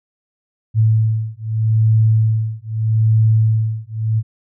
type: beating tone pair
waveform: sine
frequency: 110 / 110.8 Hz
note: A2 / A2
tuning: 0 / +13 cents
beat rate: 0.8 Hz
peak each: -15 dBFS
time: 0.74-4.23 s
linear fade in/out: 50 ms
effects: none